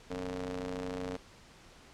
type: ring-modulated tone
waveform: sawtooth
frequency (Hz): 93.5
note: F#2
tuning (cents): +19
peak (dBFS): -29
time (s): 0.1-1.17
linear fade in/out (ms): 10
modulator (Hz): 360
effects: pink hiss -56 dBFS RMS until 1.93 s + low-pass 7000 Hz 12 dB/octave